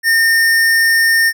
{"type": "tone", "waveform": "square", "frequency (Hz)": 1821, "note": "A#6", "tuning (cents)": -41, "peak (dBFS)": -10, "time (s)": [0.03, 1.33], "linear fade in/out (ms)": 50, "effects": []}